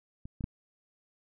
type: clicks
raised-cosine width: 5 ms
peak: -30 / -26 / -20 dBFS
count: 3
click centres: 0.255 / 0.408 / 0.441 s
effects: none